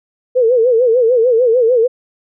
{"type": "tone with vibrato", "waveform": "sine", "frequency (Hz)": 477.9, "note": "A#4", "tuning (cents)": 43, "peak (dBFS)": -8, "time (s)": [0.35, 1.88], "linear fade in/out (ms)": 20, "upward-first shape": "sine", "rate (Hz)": 6.7, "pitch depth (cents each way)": 130, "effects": []}